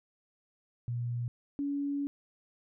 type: tone pair in turn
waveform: sine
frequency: 120 / 283.5 Hz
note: B2 / C#4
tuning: -49 / +39 cents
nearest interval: octave + minor third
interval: 1488 cents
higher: second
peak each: -31 / -30 dBFS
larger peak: second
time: 0.88-1.28 / 1.59-2.07 s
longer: second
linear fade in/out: 0 ms
effects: none